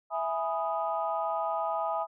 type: chord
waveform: sine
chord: E major seventh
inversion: none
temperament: equal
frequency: 659.3 / 830.6 / 987.8 / 1244.5 Hz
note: E5 / G#5 / B5 / D#6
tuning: 0 / 0 / 0 / 0 cents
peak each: -32 / -32 / -36 / -34 dBFS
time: 0.1-2.07 s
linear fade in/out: 50 ms
effects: tanh soft clip ceiling -17 dBFS